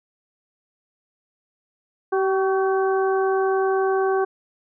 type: harmonic tone with a mistuned harmonic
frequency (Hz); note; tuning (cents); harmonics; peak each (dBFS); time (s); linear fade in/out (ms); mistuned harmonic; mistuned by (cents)
384; G4; -36; 1 / 2 / 3 / 4; -19 / -25 / -29 / -31; 2.12-4.25; 10; 3; -37
effects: none